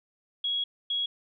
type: tone bursts at uneven times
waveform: sine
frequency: 3322 Hz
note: G#7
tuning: in tune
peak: -26 dBFS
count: 2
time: 0.44-0.64 / 0.9-1.06 s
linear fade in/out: 5 ms
effects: none